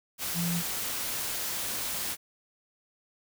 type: tone in noise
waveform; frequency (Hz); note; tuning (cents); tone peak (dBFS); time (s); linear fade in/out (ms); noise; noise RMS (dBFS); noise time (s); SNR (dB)
sine; 171.3; F3; -33; -28; 0.34-0.63; 50; white; -33; 0.18-2.17; +2
effects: none